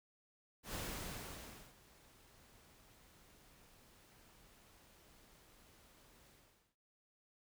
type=noise with ADSR envelope; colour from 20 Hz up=pink; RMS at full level=-43 dBFS; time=0.63-6.76 s; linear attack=110 ms; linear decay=990 ms; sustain=-22 dB; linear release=450 ms; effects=none